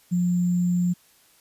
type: tone with sample-and-hold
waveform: sine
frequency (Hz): 176.9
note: F3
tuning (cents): +23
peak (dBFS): -19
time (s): 0.11-0.94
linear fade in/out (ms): 20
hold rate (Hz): 7350
effects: white hiss -58 dBFS RMS until 1.4 s + resampled to 32000 Hz